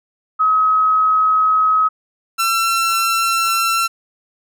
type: tone pair in turn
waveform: sine / sawtooth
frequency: 1274 / 1349.1 Hz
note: D#6 / E6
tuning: +41 / +40 cents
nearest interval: minor second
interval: 99 cents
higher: second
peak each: -11 dBFS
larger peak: neither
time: 0.39-1.89 / 2.38-3.88 s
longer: neither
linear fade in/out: 20 ms
effects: none